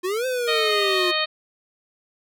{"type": "exponential two-way sweep", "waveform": "square", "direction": "up then down", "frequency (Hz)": [350.5, 521, 350.5], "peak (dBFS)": -23, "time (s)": [0.03, 1.12], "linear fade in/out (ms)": 20, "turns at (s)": 0.26}
{"type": "harmonic tone", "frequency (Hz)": 620, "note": "D#5", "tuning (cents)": -6, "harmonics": [1, 2, 3, 4, 5, 6, 7], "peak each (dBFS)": [-28, -28, -28, -28, -28, -28, -28], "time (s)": [0.47, 1.26], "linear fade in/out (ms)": 20}
{"effects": []}